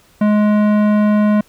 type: tone with tanh clipping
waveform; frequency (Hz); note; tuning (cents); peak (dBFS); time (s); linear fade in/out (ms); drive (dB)
sine; 210; G#3; +19; -12; 0.21-1.41; 5; 16
effects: pink hiss -51 dBFS RMS until 1.48 s